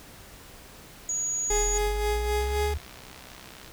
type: tone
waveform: sine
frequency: 6760 Hz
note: G#8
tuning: 30 cents sharp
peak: -26 dBFS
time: 1.09-1.78 s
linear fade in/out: 2 ms
type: linear sweep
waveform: sine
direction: up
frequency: 36.16 to 75 Hz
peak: -27 dBFS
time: 1.5-2.78 s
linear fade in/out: 10 ms
type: tone with tremolo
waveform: 30% pulse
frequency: 417.6 Hz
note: G#4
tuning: 10 cents sharp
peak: -22 dBFS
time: 1.5-2.74 s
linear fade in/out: 5 ms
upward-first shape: sine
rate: 3.8 Hz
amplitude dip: 50%
type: click train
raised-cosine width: 0.2 ms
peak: -28 dBFS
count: 82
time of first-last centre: 2.41-3.678 s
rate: 63.9 Hz
effects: pink hiss -48 dBFS RMS until 3.72 s